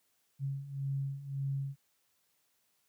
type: beating tone pair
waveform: sine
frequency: 136.4 / 138.2 Hz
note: C#3 / C#3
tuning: -28 / -5 cents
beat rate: 1.8 Hz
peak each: -39 / -35 dBFS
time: 0.39-1.76 s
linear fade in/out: 50 ms
effects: white hiss -75 dBFS RMS until 2.88 s + high-pass 60 Hz 12 dB/octave